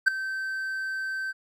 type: tone with ADSR envelope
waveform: triangle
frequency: 1549 Hz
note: G6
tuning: 21 cents flat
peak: -11 dBFS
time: 0.06-1.33 s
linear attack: 19 ms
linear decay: 7 ms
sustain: -16 dB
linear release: 28 ms
effects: none